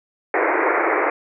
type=band-pass noise; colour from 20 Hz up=pink; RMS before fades=-19 dBFS; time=0.34-1.1 s; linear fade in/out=2 ms; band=310 to 2300 Hz; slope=96 dB/octave; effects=none